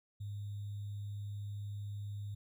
sine tone with sample-and-hold, 102.2 Hz, G#2, 27 cents flat, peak -39 dBFS, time 0.2-2.35 s, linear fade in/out 10 ms, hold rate 3675 Hz, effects none

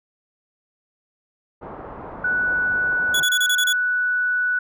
white low-pass noise, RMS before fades -36 dBFS, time 1.61-3.24 s, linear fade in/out 20 ms, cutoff 1100 Hz, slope 24 dB/octave
sine tone, 1480 Hz, F#6, in tune, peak -18 dBFS, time 2.24-4.59 s, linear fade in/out 5 ms
sawtooth tone bursts, 3398 Hz, G#7, 39 cents sharp, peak -16 dBFS, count 7, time 3.14-3.728 s, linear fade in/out 5 ms, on 60 ms, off 28 ms
effects none

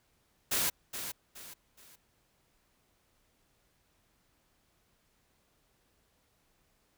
white noise with echo, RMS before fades -30 dBFS, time 0.51-0.7 s, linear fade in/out 10 ms, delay 420 ms, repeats 3, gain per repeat -9 dB, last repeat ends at 1.96 s, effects pink hiss -72 dBFS RMS until 6.97 s

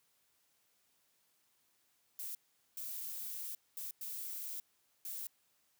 violet noise bursts at uneven times, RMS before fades -43 dBFS, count 5, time 2.19-2.35 / 2.77-3.55 / 3.77-3.91 / 4.01-4.6 / 5.05-5.27 s, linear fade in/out 2 ms, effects white hiss -75 dBFS RMS until 5.79 s + high-pass 60 Hz 12 dB/octave

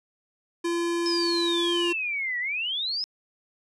square tone with pitch glide, 341.6 to 346 Hz, F4 to F4, -38 to -16 cents, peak -25 dBFS, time 0.64-1.93 s, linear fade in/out 10 ms, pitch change +22 cents, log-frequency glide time 1.55-1.75 s
sine exponential two-way sweep, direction down then up, 5230 to 1902 to 5230 Hz, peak -26 dBFS, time 1.06-3.04 s, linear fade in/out 0 ms, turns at 2.39 s
effects resampled to 24000 Hz

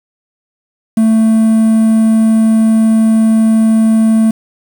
triangle tone with quantisation, 221.8 Hz, A3, 14 cents sharp, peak -4 dBFS, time 0.97-4.31 s, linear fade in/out 5 ms, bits 5, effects none

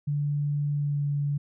sine tone with pitch glide, 145.5 to 143.83 Hz, D3 to D3, -16 to -36 cents, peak -24 dBFS, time 0.07-1.38 s, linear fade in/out 10 ms, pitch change -20 cents, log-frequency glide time 0.73-1.05 s, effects none

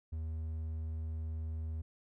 triangle tone, 79.6 Hz, D#2, 40 cents sharp, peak -34 dBFS, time 0.12-1.82 s, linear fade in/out 10 ms, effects none

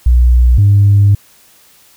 sine tone pair in turn, 60.9 / 101.01 Hz, B1 / G#2, -24 / -48 cents, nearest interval major sixth, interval 876 cents, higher second, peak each -3 dBFS, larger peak neither, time 0.06-0.58 / 0.58-1.15 s, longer second, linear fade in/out 5 ms, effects tanh soft clip ceiling -1 dBFS + white hiss -46 dBFS RMS until 1.96 s

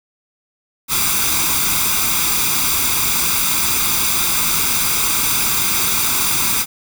white noise with comb filter, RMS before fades -17 dBFS, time 0.88-6.66 s, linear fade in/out 50 ms, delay 0.83 ms, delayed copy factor +0.7, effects none

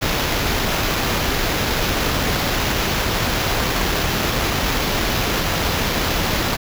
pink noise with sample-and-hold, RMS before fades -20 dBFS, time 0.01-6.57 s, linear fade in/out 20 ms, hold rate 8820 Hz, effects none

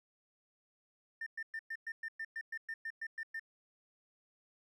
triangle tone bursts, 1800 Hz, A6, 39 cents sharp, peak -35 dBFS, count 14, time 1.21-3.396 s, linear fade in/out 5 ms, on 54 ms, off 110 ms, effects tanh soft clip ceiling -35 dBFS

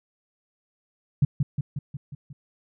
sine tone with echo, 141 Hz, C#3, 30 cents sharp, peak -14 dBFS, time 1.22-1.25 s, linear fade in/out 5 ms, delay 180 ms, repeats 6, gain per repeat -4 dB, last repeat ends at 2.33 s, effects none

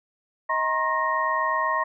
sine tone cluster, 633 / 946 / 1074 / 1864 Hz, D#5 / A#5 / C6 / A#6, +30 / +25 / +45 / -1 cents, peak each -30 / -28 / -24 / -28 dBFS, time 0.49-1.84 s, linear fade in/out 10 ms, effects none

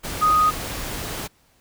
sine tone in noise, 1244.5 Hz, D#6, in tune, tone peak -14 dBFS, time 0.21-0.51 s, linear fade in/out 20 ms, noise pink, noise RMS -30 dBFS, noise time 0.03-1.28 s, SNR +13 dB, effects pink hiss -60 dBFS RMS until 1.6 s

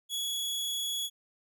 sawtooth tone, 3367 Hz, G#7, 23 cents sharp, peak -28 dBFS, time 0.09-1.1 s, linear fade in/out 50 ms, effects none

